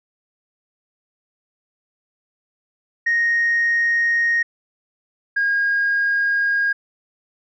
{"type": "tone pair in turn", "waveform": "sine", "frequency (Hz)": [1864.7, 1628.6], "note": ["A#6", "G#6"], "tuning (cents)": [0, -34], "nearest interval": "major second", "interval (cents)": 234, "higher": "first", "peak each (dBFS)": [-14, -15], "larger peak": "first", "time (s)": [[3.06, 4.43], [5.36, 6.73]], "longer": "neither", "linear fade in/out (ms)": 10, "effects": ["tanh soft clip ceiling -12 dBFS"]}